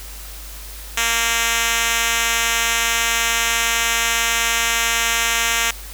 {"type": "tone with band-pass filter", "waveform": "5% pulse", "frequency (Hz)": 230.8, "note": "A#3", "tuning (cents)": -17, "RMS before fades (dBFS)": -19, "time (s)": [0.97, 5.71], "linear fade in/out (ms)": 5, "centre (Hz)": 5700, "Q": 0.53, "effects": ["added 50 Hz sine -34 dBFS peak until 5.93 s", "white hiss -37 dBFS RMS until 5.93 s"]}